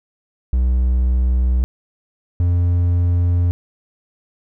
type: tone pair in turn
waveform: triangle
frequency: 62.4 / 87.66 Hz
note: B1 / F2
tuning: +19 / +7 cents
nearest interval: tritone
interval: 588 cents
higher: second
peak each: -11 dBFS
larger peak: neither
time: 0.53-1.64 / 2.4-3.51 s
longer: neither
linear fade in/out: 0 ms
effects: none